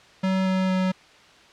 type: tone with pitch steps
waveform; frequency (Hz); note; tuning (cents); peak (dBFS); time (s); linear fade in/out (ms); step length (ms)
square; 189.1 / 187.79 / 186.5; F#3 / F#3 / F#3; +38 / +26 / +14; -21; 0.23-0.92; 10; 230
effects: white hiss -51 dBFS RMS until 1.52 s + low-pass 4000 Hz 12 dB/octave